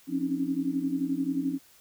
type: tone cluster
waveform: sine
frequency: 173.8 / 266.6 / 278 / 314 Hz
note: F3 / C4 / C#4 / D#4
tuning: -8 / +33 / +5 / +16 cents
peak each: -38 / -30 / -29 / -36 dBFS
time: 0.07-1.59 s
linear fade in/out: 50 ms
effects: white hiss -58 dBFS RMS until 1.8 s